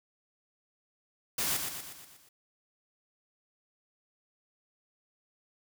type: noise with echo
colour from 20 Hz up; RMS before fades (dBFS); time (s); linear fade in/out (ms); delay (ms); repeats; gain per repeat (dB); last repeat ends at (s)
white; -31; 1.38-1.57; 5; 120; 6; -5; 2.29
effects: none